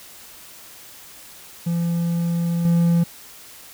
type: tone with level steps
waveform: triangle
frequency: 170 Hz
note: F3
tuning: 46 cents flat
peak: -17 / -12 dBFS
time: 1.66-3.04 s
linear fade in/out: 10 ms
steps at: 2.65 s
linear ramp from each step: 2 ms
effects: white hiss -43 dBFS RMS until 3.73 s